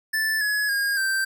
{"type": "tone with pitch steps", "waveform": "square", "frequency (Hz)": [1757, 1690.3, 1626.1, 1564.4], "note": ["A6", "G#6", "G#6", "G6"], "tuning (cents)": [-3, 30, -37, -4], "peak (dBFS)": -22, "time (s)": [0.13, 1.25], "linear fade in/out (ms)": 10, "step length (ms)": 280, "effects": []}